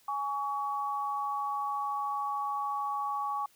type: tone pair together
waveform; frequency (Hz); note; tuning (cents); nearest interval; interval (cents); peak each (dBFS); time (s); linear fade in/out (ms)
sine; 830.6 / 1128.4; G#5 / C#6; 0 / +30; perfect fourth; 530; -34 / -32; 0.08-3.46; 5
effects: white hiss -64 dBFS RMS until 3.55 s